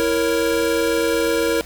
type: chord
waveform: square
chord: A# diminished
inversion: second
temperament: equal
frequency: 329.6 / 466.2 / 554.4 Hz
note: E4 / A#4 / C#5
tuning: 0 / 0 / 0 cents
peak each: -23 / -20 / -25 dBFS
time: 0-1.61 s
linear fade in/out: 0 ms
effects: added 60 Hz sine -40 dBFS peak until 1.65 s + pink hiss -40 dBFS RMS until 1.65 s